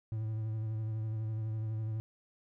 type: tone with vibrato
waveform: triangle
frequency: 109.7 Hz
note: A2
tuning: 5 cents flat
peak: -31 dBFS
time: 0.12-2 s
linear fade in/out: 0 ms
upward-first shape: triangle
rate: 12 Hz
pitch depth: 35 cents each way
effects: none